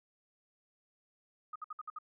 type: tone bursts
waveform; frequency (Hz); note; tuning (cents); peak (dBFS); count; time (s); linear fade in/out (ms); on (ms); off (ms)
sine; 1245; D#6; +1; -39; 6; 1.53-1.987; 5; 27; 59
effects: none